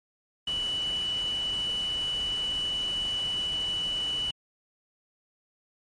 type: tone in noise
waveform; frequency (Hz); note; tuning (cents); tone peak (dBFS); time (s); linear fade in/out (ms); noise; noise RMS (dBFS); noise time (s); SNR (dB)
sine; 2960; F#7; 0; -27; 0.47-4.31; 5; pink; -42; 0.47-4.31; +12
effects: low-pass 11000 Hz 12 dB/octave + MP3 48 kbps